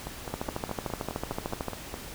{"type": "two click trains", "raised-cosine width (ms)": 1, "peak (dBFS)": [-21, -16], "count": [10, 19], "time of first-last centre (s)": [[0.07, 1.941], [0.34, 1.683]], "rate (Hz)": [4.81, 13.4], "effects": ["pink hiss -42 dBFS RMS until 2.14 s"]}